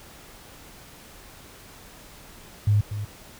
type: tone with echo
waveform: sine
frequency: 103.83 Hz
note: G#2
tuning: in tune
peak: -16 dBFS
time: 2.67-2.81 s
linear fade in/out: 5 ms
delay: 240 ms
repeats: 1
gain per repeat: -11 dB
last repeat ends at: 3.05 s
effects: pink hiss -47 dBFS RMS until 3.39 s